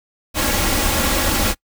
pink noise with comb filter, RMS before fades -18 dBFS, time 0.34-1.55 s, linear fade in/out 50 ms, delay 3.6 ms, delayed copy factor +0.55, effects noise-tail reverb RT60 0.1 s tail -24 dB re dry

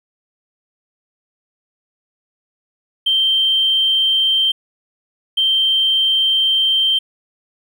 triangle tone bursts at uneven times, 3136 Hz, G7, in tune, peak -9 dBFS, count 2, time 3.06-4.52 / 5.37-6.99 s, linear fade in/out 10 ms, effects tanh soft clip ceiling -10 dBFS

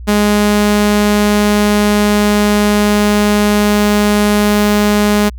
sawtooth tone, 207.7 Hz, G#3, in tune, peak -5 dBFS, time 0.07-5.3 s, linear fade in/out 20 ms, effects added 60 Hz sine -25 dBFS peak until 5.38 s

